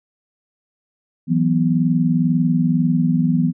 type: chord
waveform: sine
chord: E suspended second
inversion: none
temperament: equal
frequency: 164.81 / 185 / 246.9 Hz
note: E3 / F#3 / B3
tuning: 0 / 0 / 0 cents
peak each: -17 / -21 / -18 dBFS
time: 1.27-3.53 s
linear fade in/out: 50 ms
effects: none

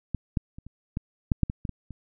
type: clicks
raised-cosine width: 5 ms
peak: -15 / -12 / -29 / -30 / -16 / -9 / -8 / -17 / -18 / -21 / -27 dBFS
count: 11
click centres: 0.147 / 0.372 / 0.585 / 0.666 / 0.971 / 1.318 / 1.433 / 1.499 / 1.652 / 1.693 / 1.907 s
effects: none

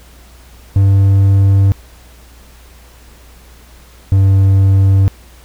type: tone pair in turn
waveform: triangle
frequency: 98 / 96.99 Hz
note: G2 / G2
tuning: 0 / -18 cents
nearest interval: unison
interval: 18 cents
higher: first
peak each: -4 dBFS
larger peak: neither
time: 0.76-1.72 / 4.12-5.08 s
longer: neither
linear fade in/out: 0 ms
effects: added 60 Hz sine -39 dBFS peak until 5.44 s + pink hiss -44 dBFS RMS until 5.44 s

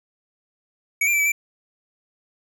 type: tone with pitch steps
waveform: square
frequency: 2256 / 2382 / 2325 / 2292 / 2341 Hz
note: C#7 / D7 / D7 / D7 / D7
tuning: +30 / +24 / -18 / -43 / -6 cents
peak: -18 dBFS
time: 1.01-1.32 s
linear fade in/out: 5 ms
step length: 62 ms
effects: none

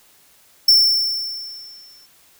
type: tone with exponential decay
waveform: square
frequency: 5390 Hz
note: E8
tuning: 38 cents sharp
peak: -8 dBFS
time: 0.68-2.06 s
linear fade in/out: 5 ms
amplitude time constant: 300 ms
effects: white hiss -53 dBFS RMS until 2.39 s

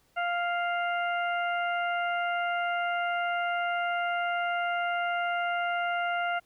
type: harmonic tone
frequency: 698.5 Hz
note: F5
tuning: in tune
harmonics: 1 / 2 / 3 / 4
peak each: -29 / -31 / -37 / -40 dBFS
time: 0.16-6.4 s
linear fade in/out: 20 ms
effects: pink hiss -67 dBFS RMS until 6.45 s

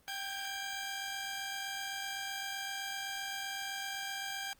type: tone pair together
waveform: 15% pulse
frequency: 784 / 1615.8 Hz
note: G5 / G#6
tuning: 0 / -48 cents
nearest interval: octave + minor second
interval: 1252 cents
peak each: -34 / -34 dBFS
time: 0.08-4.53 s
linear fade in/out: 0 ms
effects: pink hiss -67 dBFS RMS until 4.59 s + Opus 24 kbps

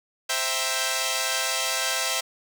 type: chord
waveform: 5% pulse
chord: C dominant seventh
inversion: none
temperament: equal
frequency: 523.3 / 659.3 / 784 / 932.3 Hz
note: C5 / E5 / G5 / Bb5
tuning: 0 / 0 / 0 / 0 cents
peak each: -18 / -16 / -19 / -21 dBFS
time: 0.29-2.21 s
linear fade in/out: 10 ms
effects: none

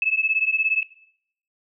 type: beating tone pair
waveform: sine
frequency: 2597 / 2614 Hz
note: E7 / E7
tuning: -26 / -15 cents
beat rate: 17 Hz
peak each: -22 dBFS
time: 0.02-0.83 s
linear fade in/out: 2 ms
effects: noise-tail reverb RT60 0.7 s tail -18 dB re dry

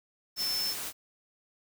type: tone in noise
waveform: sine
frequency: 5300 Hz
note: E8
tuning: 9 cents sharp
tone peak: -29 dBFS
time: 0.36-0.75 s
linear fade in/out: 50 ms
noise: white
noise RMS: -37 dBFS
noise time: 0.36-0.93 s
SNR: +5 dB
effects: none

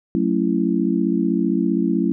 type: chord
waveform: sine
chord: F# minor seventh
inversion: none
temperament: just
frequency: 185 / 222 / 277.5 / 333 Hz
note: F#3 / A3 / C#4 / E4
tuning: 0 / +16 / +2 / +18 cents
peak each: -22 dBFS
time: 0.15-2.12 s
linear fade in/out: 0 ms
effects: none

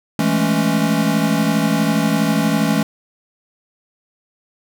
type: chord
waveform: square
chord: A major seventh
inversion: second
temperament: equal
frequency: 164.81 / 207.7 / 220 / 277.2 Hz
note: E3 / G#3 / A3 / C#4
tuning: 0 / 0 / 0 / 0 cents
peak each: -21 dBFS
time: 0.19-2.83 s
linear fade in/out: 2 ms
effects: none

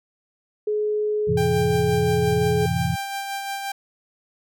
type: tone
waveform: sine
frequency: 422.6 Hz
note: G#4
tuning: 30 cents sharp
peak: -20 dBFS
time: 0.67-2.66 s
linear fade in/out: 5 ms
type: chord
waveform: sine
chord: F major seventh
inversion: none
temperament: equal with one note detuned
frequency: 87.31 / 110 / 130.81 / 167.5 Hz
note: F2 / A2 / C3 / E3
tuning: 0 / 0 / 0 / +28 cents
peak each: -28 / -28 / -26 / -24 dBFS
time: 1.27-2.96 s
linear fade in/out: 20 ms
type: tone with tremolo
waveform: sawtooth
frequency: 790 Hz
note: G5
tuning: 13 cents sharp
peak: -22 dBFS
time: 1.37-3.72 s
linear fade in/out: 5 ms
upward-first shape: sine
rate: 5.7 Hz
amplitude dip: 35%
effects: none

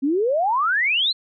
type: exponential sweep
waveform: sine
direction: up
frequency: 260 to 4254 Hz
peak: -17 dBFS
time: 0.02-1.13 s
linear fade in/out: 20 ms
effects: none

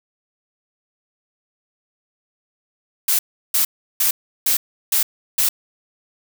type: noise bursts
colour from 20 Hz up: blue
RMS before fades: -17 dBFS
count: 6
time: 3.08-5.49 s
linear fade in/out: 5 ms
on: 110 ms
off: 350 ms
effects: none

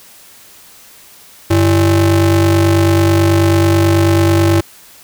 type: ring-modulated tone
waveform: square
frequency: 119.8 Hz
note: A#2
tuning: 48 cents sharp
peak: -6 dBFS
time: 1.5-4.61 s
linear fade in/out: 10 ms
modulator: 215 Hz
effects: white hiss -41 dBFS RMS until 5.03 s

